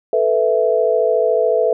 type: chord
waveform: sine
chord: A suspended second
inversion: none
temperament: equal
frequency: 440 / 493.9 / 659.3 Hz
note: A4 / B4 / E5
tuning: 0 / 0 / 0 cents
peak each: -17 dBFS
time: 0.13-1.73 s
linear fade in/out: 2 ms
effects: none